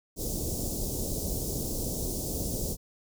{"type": "band-stop noise", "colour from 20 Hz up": "pink", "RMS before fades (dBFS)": -32, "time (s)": [0.16, 2.77], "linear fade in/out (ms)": 50, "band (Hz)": [560, 5500], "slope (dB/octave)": 24, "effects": []}